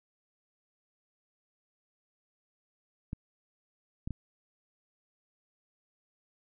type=clicks; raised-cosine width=5 ms; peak=-23 dBFS; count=3; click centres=3.131 / 4.075 / 4.107 s; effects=none